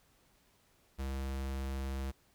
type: tone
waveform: square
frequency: 67.1 Hz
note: C2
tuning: 44 cents sharp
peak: -36 dBFS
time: 0.98-2.12 s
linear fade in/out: 20 ms
effects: pink hiss -69 dBFS RMS until 2.34 s

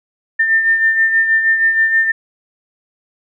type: beating tone pair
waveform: sine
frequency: 1799 / 1805.3 Hz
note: A6 / A6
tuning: +38 / +44 cents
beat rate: 6.3 Hz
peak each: -11 / -20 dBFS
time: 0.39-2.12 s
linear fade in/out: 10 ms
effects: none

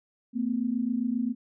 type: tone pair together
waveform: sine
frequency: 226.6 / 254.1 Hz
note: A#3 / B3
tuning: -49 / +49 cents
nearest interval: major second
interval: 198 cents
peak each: -28 dBFS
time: 0.33-1.35 s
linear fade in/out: 50 ms
effects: none

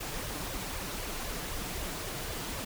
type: noise with flanger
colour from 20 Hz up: pink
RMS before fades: -37 dBFS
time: 0-2.65 s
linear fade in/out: 10 ms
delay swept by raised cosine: 1.7 to 6.9 ms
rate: 3.9 Hz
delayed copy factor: +0.75
effects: none

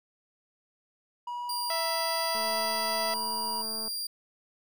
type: tone with vibrato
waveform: triangle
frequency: 965 Hz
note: B5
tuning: 40 cents flat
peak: -31 dBFS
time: 1.27-3.62 s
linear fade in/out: 5 ms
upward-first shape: triangle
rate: 1.2 Hz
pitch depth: 9 cents each way
type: tone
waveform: sawtooth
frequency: 4773 Hz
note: D8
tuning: 27 cents sharp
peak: -29 dBFS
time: 1.49-4.07 s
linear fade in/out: 5 ms
type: harmonic tone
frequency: 661 Hz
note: E5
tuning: 5 cents sharp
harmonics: 1 / 2 / 3 / 4 / 5 / 6 / 7 / 8 / 9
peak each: -33 / -38 / -37 / -44 / -42 / -46 / -45 / -49 / -47 dBFS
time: 1.7-3.14 s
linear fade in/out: 2 ms
type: click train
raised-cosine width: 1 ms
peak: -31 dBFS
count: 339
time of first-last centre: 2.35-3.879 s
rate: 221 Hz
effects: none

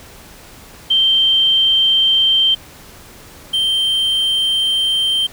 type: tone pair in turn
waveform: sine / triangle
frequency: 3136 / 3136 Hz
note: G7 / G7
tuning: 0 / 0 cents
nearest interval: unison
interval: 0 cents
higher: neither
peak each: -10 / -12 dBFS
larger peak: first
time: 0.9-2.55 / 3.53-5.27 s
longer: second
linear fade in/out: 10 ms
effects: pink hiss -40 dBFS RMS until 5.32 s

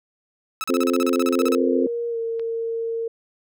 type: tone bursts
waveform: sawtooth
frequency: 1300 Hz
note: E6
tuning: 24 cents flat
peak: -21 dBFS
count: 15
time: 0.61-1.549 s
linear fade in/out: 0 ms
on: 29 ms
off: 36 ms
type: harmonic tone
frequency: 87.31 Hz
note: F2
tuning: in tune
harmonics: 3 / 4 / 5 / 6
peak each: -21 / -23 / -25 / -27 dBFS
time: 0.69-1.87 s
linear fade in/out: 5 ms
type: tone with pitch glide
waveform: sine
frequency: 470.4 to 457.5 Hz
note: A#4 to A#4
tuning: +16 to -32 cents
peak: -23 dBFS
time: 1.39-3.08 s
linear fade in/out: 5 ms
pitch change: -48 cents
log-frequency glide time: 2.09-2.18 s
type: click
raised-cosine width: 0.3 ms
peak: -27 dBFS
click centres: 2.396 s
effects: none

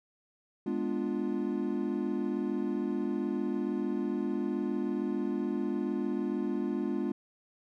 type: chord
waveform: triangle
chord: G# diminished seventh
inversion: none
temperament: equal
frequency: 207.7 / 246.9 / 293.7 / 349.2 Hz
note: G#3 / B3 / D4 / F4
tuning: 0 / 0 / 0 / 0 cents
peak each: -33 dBFS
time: 0.66-7.12 s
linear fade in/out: 5 ms
effects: none

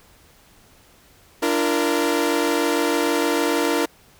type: chord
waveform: sawtooth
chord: Bb major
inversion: first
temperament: equal with one note detuned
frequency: 293.7 / 340.3 / 466.2 Hz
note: D4 / F4 / Bb4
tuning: 0 / -45 / 0 cents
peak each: -19 dBFS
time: 1.42-3.86 s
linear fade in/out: 10 ms
effects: pink hiss -53 dBFS RMS until 4.19 s

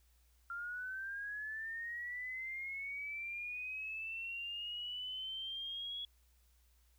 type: linear sweep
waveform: sine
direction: up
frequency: 1378 to 3360 Hz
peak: -40 dBFS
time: 0.5-6.05 s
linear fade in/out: 2 ms
effects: added 60 Hz sine -67 dBFS peak until 6.98 s + white hiss -75 dBFS RMS until 6.98 s

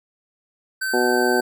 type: tone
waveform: square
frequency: 1541 Hz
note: G6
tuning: 30 cents flat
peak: -23 dBFS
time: 0.81-1.41 s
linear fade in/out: 10 ms
type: harmonic tone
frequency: 123.47 Hz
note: B2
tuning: in tune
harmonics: 2 / 3 / 4 / 5 / 6 / 7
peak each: -25 / -20 / -25 / -29 / -25 / -28 dBFS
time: 0.93-1.41 s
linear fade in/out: 10 ms
effects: none

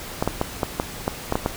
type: clicks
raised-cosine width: 1 ms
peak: -6 dBFS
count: 9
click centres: 0.225 / 0.276 / 0.414 / 0.632 / 0.799 / 1.079 / 1.324 / 1.355 / 1.461 s
effects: pink hiss -35 dBFS RMS until 1.56 s

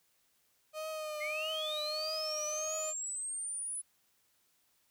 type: tone with vibrato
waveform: 35% pulse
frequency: 617 Hz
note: D#5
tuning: 15 cents flat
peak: -36 dBFS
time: 0.73-2.94 s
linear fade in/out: 50 ms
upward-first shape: triangle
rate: 1.6 Hz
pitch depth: 42 cents each way
type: linear sweep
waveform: sine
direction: up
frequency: 2065 to 10090 Hz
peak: -36 dBFS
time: 1.2-3.82 s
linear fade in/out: 20 ms
effects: white hiss -73 dBFS RMS until 4.9 s

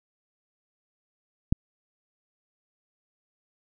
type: click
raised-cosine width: 5 ms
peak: -8 dBFS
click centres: 1.525 s
effects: none

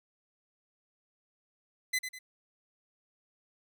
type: tone with echo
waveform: sawtooth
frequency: 2023 Hz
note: B6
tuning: 41 cents sharp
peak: -24 dBFS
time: 1.93-1.99 s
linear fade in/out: 10 ms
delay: 100 ms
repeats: 2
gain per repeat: -8 dB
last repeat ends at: 2.19 s
effects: none

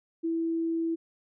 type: tone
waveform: sine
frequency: 329.6 Hz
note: E4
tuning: in tune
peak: -26 dBFS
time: 0.23-0.96 s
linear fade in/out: 20 ms
effects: none

